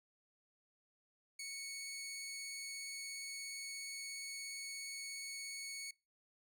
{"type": "tone with vibrato", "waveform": "15% pulse", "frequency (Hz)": 2217, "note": "C#7", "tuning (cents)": 0, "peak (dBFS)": -37, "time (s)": [1.39, 5.91], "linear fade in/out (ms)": 5, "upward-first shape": "square", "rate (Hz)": 17, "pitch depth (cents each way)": 8, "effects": ["noise-tail reverb RT60 0.3 s tail -25 dB re dry"]}